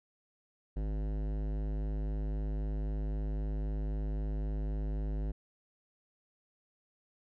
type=tone with hard clipping; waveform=sine; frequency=51.91 Hz; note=G#1; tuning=in tune; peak=-34 dBFS; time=0.76-5.32 s; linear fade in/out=10 ms; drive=17 dB; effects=none